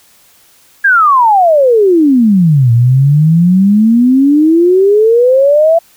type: exponential two-way sweep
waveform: sine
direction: down then up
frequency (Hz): 1658 to 114.9 to 677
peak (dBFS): -4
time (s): 0.84-5.79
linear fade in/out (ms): 10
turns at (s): 2.72
effects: white hiss -46 dBFS RMS until 5.96 s